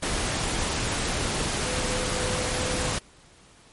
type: tone in noise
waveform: sine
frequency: 505 Hz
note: B4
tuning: 39 cents sharp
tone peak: -32 dBFS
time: 1.63-2.93 s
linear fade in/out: 10 ms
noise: pink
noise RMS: -27 dBFS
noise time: 0.02-2.99 s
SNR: -8 dB
effects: pink hiss -54 dBFS RMS until 3.72 s + MP3 48 kbps